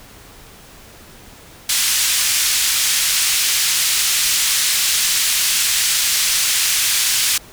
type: band-pass noise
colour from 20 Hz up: white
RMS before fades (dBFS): -17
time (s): 1.69-7.38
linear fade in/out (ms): 5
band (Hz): 2100 to 9000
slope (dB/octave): 12
effects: pink hiss -42 dBFS RMS until 7.52 s